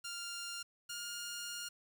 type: tone pair in turn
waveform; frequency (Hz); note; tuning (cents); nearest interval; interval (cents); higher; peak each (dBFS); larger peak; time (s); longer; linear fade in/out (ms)
10% pulse; 1396.9 / 1416.4; F6 / F6; 0 / +24; unison; 24; second; -33 / -33; neither; 0.04-0.63 / 0.89-1.69; second; 10
effects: 10-bit